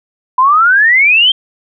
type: exponential sweep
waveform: sine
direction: up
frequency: 993 to 3213 Hz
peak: -5 dBFS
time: 0.38-1.32 s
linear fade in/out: 5 ms
effects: none